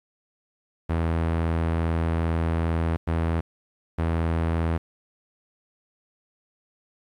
sawtooth tone bursts at uneven times, 82.41 Hz, E2, in tune, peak -18 dBFS, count 3, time 0.89-2.97 / 3.07-3.41 / 3.98-4.78 s, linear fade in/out 10 ms, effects low-pass 2000 Hz 12 dB/octave + 10-bit

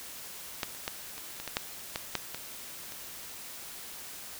clicks, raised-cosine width 0.2 ms, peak -12 / -29 / -14 / -24 / -22 / -18 / -10 / -14 / -11 / -19 / -26 dBFS, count 11, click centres 0.632 / 0.749 / 0.879 / 1.18 / 1.4 / 1.477 / 1.569 / 1.959 / 2.153 / 2.346 / 2.922 s, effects white hiss -44 dBFS RMS until 4.39 s

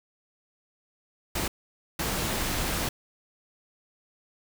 pink noise bursts at uneven times, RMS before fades -29 dBFS, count 2, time 1.35-1.48 / 1.99-2.89 s, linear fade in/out 5 ms, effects none

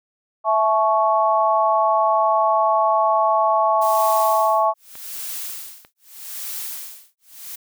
sine chord, A major, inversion second, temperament equal with one note detuned, 659.3 / 860.4 / 1108.7 Hz, E5 / A5 / C#6, 0 / -39 / 0 cents, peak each -19 dBFS, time 0.44-4.74 s, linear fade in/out 50 ms
blue noise with tremolo, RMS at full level -29 dBFS, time 3.81-7.56 s, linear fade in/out 10 ms, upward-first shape sine, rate 0.82 Hz, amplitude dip 100%
clicks, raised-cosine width 0.3 ms, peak -23 / -27 dBFS, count 2, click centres 4.954 / 5.849 s
effects none

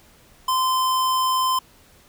square tone, 1033 Hz, C6, 22 cents flat, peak -19 dBFS, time 0.48-1.59 s, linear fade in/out 5 ms, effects pink hiss -53 dBFS RMS until 2.08 s

